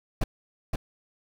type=noise with echo; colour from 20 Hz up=brown; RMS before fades=-24 dBFS; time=0.21-0.24 s; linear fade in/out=5 ms; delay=520 ms; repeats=1; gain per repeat=-3 dB; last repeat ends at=0.76 s; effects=none